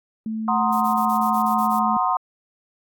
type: tone with pitch glide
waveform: sine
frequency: 220 to 218.1 Hz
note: A3 to A3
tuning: 0 to -15 cents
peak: -24 dBFS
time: 0.26-1.97 s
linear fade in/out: 2 ms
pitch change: -15 cents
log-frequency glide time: 0.63-1.75 s
type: chord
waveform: sine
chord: C half-diminished seventh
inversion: second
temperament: equal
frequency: 740 / 932.3 / 1046.5 / 1244.5 Hz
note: Gb5 / Bb5 / C6 / Eb6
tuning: 0 / 0 / 0 / 0 cents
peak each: -23 / -25 / -22 / -25 dBFS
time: 0.48-2.17 s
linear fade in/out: 2 ms
type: noise bursts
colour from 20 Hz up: violet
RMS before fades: -37 dBFS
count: 9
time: 0.72-1.794 s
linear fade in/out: 10 ms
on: 90 ms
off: 33 ms
effects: AAC 64 kbps